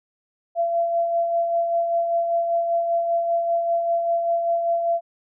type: tone with tremolo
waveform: sine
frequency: 679 Hz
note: F5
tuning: 49 cents flat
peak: -17 dBFS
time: 0.55-5.01 s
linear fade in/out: 50 ms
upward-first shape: sine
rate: 5.1 Hz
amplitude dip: 40%
effects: none